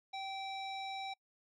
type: tone with low-pass filter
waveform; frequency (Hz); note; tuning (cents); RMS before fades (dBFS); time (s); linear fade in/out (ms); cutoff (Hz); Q
square; 776; G5; -18; -42; 0.13-1.14; 10; 4200; 2.7
effects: noise-tail reverb RT60 0.1 s tail -25 dB re dry